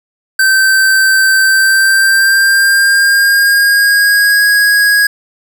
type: tone with pitch glide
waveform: square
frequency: 1551 to 1652.7 Hz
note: G6 to G#6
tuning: -19 to -9 cents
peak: -7 dBFS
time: 0.39-5.07 s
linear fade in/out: 5 ms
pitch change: +110 cents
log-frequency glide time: 1.43-4.44 s
effects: none